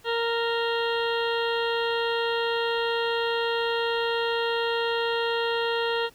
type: harmonic tone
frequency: 464.3 Hz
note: A#4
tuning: 7 cents flat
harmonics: 1 / 2 / 3 / 4 / 6 / 7 / 8 / 9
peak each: -26 / -31 / -33 / -34 / -35 / -35 / -40 / -41 dBFS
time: 0.04-6.1 s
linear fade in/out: 50 ms
effects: pink hiss -56 dBFS RMS until 6.14 s